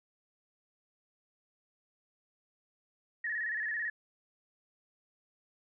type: tone with vibrato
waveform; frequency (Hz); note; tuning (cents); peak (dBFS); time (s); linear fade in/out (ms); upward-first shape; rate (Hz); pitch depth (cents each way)
sine; 1801; A6; +40; -32; 3.24-3.9; 5; square; 18; 72
effects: none